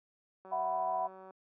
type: click train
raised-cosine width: 1 ms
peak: -37 dBFS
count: 163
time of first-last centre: 0.45-1.307 s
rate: 189 Hz
type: chord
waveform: sine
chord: E suspended second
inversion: none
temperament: just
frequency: 659.3 / 741.7 / 988.9 Hz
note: E5 / F#5 / B5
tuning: 0 / +4 / +2 cents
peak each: -37 / -33 / -35 dBFS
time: 0.51-1.08 s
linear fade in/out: 20 ms
effects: high-pass 300 Hz 12 dB/octave